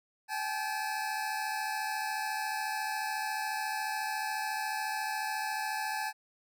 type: tone pair together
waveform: 25% pulse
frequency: 783.9 / 858 Hz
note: G5 / A5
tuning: 0 / -44 cents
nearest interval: major second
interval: 156 cents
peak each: -34 / -30 dBFS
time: 0.28-6.13 s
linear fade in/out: 50 ms
effects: none